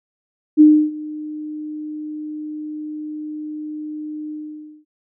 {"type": "tone with ADSR envelope", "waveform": "sine", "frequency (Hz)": 304.3, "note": "D#4", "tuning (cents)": -38, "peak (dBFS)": -4, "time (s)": [0.57, 4.85], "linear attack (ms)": 36, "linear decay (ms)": 300, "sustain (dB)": -22, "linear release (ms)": 540, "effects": []}